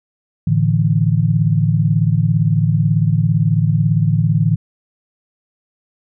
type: chord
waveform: sine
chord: A suspended fourth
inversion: none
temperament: equal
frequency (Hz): 110 / 146.83 / 164.81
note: A2 / D3 / E3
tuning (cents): 0 / 0 / 0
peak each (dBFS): -16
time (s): 0.47-4.56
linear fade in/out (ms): 5
effects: none